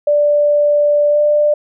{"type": "tone with pitch glide", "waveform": "sine", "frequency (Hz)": [587.3, 593.8], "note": ["D5", "D5"], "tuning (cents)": [0, 19], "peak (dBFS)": -9, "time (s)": [0.07, 1.54], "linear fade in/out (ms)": 5, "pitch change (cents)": 19, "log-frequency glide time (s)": [1.1, 1.19], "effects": []}